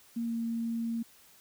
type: tone with pitch glide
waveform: sine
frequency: 232.5 to 230.2 Hz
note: A#3 to A#3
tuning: -4 to -22 cents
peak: -30 dBFS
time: 0.16-1.03 s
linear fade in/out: 10 ms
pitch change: -18 cents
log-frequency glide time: 0.26-0.32 s
effects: white hiss -59 dBFS RMS until 1.4 s